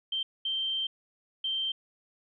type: tone bursts at uneven times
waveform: sine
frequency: 3136 Hz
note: G7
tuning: in tune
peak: -28 dBFS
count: 3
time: 0.12-0.23 / 0.45-0.87 / 1.44-1.72 s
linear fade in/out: 5 ms
effects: none